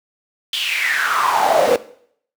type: noise with high-pass filter sweep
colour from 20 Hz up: brown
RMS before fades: -17 dBFS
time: 0.53-1.76 s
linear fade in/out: 2 ms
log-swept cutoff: 3400 to 470 Hz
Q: 7
effects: noise-tail reverb RT60 0.6 s tail -17 dB re dry